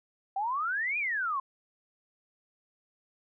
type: exponential two-way sweep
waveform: sine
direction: up then down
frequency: 756 to 2489 to 1036 Hz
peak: -28 dBFS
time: 0.36-1.4 s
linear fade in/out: 5 ms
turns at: 0.98 s
effects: none